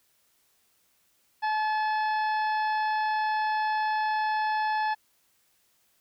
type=harmonic tone; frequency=861 Hz; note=A5; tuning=38 cents flat; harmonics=1 / 2 / 3 / 4 / 5 / 6; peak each=-25 / -32 / -43 / -47 / -46 / -49 dBFS; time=1.42-4.95 s; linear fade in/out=20 ms; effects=white hiss -68 dBFS RMS until 6 s